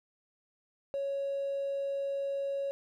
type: tone with hard clipping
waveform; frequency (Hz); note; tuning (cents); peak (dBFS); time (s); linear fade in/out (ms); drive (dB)
triangle; 554.4; C#5; 0; -31; 0.94-2.71; 0; 3
effects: none